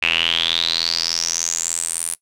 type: tone with band-pass filter sweep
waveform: sawtooth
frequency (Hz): 83.4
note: E2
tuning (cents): +21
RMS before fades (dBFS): -21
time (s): 0.02-2.15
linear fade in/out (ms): 10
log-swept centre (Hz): 2600 to 10000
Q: 9.1
effects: noise-tail reverb RT60 0.1 s tail -20 dB re dry